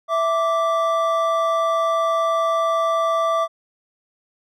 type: tone pair together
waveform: triangle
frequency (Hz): 659.3 / 1169.7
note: E5 / D6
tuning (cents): 0 / -7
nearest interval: minor seventh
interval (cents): 993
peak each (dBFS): -18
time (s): 0.08-3.48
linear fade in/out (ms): 50
effects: none